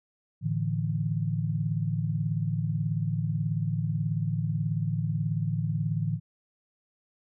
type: chord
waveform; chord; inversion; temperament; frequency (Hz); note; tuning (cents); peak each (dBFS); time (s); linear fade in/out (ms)
sine; A suspended fourth; none; just; 110 / 146.67 / 165; A2 / D3 / E3; 0 / -2 / +2; -30; 0.41-6.2; 50
effects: none